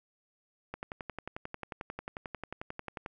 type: click train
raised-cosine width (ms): 0.5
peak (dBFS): -23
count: 27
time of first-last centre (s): 0.74-3.061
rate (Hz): 11.2
effects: none